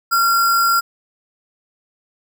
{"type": "tone with sample-and-hold", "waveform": "sine", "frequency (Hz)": 1373, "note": "F6", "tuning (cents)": -30, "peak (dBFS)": -12, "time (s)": [0.11, 0.81], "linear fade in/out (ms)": 20, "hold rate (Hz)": 6300, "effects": []}